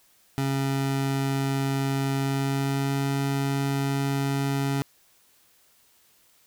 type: tone with pitch glide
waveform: 25% pulse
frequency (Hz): 136.6 to 138.27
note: C#3 to C#3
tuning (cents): -25 to -4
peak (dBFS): -20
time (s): 0.38-4.82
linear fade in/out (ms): 0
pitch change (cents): +21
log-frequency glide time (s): 2.19-3.04
effects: white hiss -61 dBFS RMS until 6.46 s